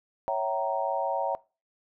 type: chord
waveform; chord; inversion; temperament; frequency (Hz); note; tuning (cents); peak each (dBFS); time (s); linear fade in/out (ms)
sine; C# diminished seventh; none; equal with one note detuned; 554.4 / 659.3 / 766.1 / 932.3; C#5 / E5 / G5 / Bb5; 0 / 0 / -40 / 0; -31; 0.28-1.35; 0
effects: noise-tail reverb RT60 0.3 s tail -21 dB re dry